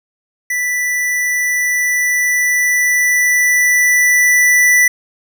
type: tone with level ramp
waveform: square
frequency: 1975.5 Hz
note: B6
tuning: in tune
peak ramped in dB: -16 to -8 dBFS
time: 0.5-4.88 s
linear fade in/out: 5 ms
effects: none